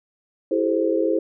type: chord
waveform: sine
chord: A minor seventh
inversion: second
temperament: equal with one note detuned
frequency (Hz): 329.6 / 392 / 430.4 / 523.3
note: E4 / G4 / A4 / C5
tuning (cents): 0 / 0 / -38 / 0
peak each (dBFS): -22 / -26 / -24 / -23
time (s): 0.51-1.19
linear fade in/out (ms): 5
effects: none